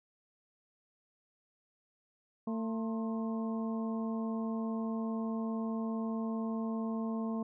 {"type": "harmonic tone with a mistuned harmonic", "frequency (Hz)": 224.4, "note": "A3", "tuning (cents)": 34, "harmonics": [1, 2, 3, 4, 5], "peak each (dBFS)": [-33, -43, -45, -50, -47], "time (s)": [2.47, 7.43], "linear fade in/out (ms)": 5, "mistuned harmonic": 5, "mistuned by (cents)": -88, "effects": []}